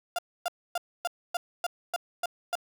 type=tone bursts; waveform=35% pulse; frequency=698.5 Hz; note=F5; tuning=in tune; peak=-25 dBFS; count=9; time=0.16-2.554 s; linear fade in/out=2 ms; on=26 ms; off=270 ms; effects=none